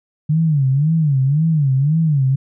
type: tone with vibrato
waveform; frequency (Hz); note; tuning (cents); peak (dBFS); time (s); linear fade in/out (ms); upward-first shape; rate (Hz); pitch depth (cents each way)
sine; 146.83; D3; 0; -12; 0.29-2.36; 10; sine; 1.9; 190
effects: none